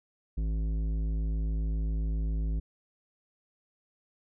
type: tone with tanh clipping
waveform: sine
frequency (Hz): 53.7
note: A1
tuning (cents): -41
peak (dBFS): -29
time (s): 0.37-2.6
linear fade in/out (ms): 10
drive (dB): 12
effects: none